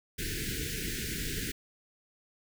pink band-stop noise, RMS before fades -35 dBFS, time 0.18-1.52 s, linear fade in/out 10 ms, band 460 to 1500 Hz, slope 96 dB/octave, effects none

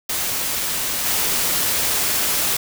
white noise with level steps, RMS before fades -23 / -20 dBFS, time 0.09-2.57 s, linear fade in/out 5 ms, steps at 1.04 s, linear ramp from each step 20 ms, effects none

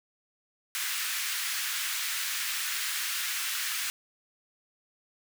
pink high-pass noise, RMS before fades -32 dBFS, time 0.75-3.9 s, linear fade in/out 0 ms, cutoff 1500 Hz, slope 24 dB/octave, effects none

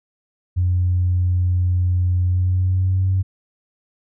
sine tone with pitch glide, 90 to 94.42 Hz, F#2 to F#2, -47 to +36 cents, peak -14 dBFS, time 0.56-3.23 s, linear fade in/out 20 ms, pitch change +83 cents, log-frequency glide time 2.22-3.1 s, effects tanh soft clip ceiling -10 dBFS

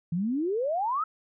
sine exponential sweep, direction up, 159.9 to 1331 Hz, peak -25 dBFS, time 0.12-1.04 s, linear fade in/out 5 ms, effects none

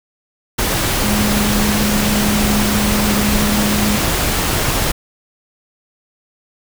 sine tone in noise, 208.6 Hz, G#3, 8 cents sharp, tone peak -16 dBFS, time 1.03-3.98 s, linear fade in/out 10 ms, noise pink, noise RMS -17 dBFS, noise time 0.58-4.92 s, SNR -2 dB, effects none

